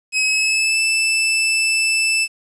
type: tone with pitch glide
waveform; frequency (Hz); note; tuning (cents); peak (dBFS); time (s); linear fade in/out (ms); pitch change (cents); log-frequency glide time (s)
sawtooth; 2552 to 2640; D#7 to E7; +43 to +2; -12; 0.12-2.28; 50; +59; 0.24-0.79
effects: resampled to 24000 Hz + 8-bit